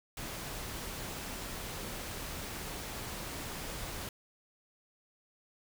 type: noise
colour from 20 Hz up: pink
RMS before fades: -41 dBFS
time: 0.17-4.09 s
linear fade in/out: 2 ms
effects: none